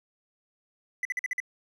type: tone bursts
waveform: triangle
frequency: 1999 Hz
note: B6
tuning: 20 cents sharp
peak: -25 dBFS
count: 6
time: 1.03-1.402 s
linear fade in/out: 2 ms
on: 22 ms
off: 48 ms
effects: none